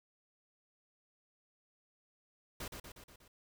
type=noise with echo; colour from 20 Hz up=pink; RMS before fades=-43 dBFS; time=2.6-2.68 s; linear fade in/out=5 ms; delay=120 ms; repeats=5; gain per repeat=-4 dB; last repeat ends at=3.28 s; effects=none